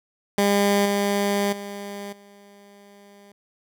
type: tone with level steps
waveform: 15% pulse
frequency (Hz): 201.7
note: G3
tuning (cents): +50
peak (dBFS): -11 / -14 / -26 / -41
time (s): 0.38-3.32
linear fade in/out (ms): 2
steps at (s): 0.85 / 1.52 / 2.12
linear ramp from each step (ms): 10
effects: none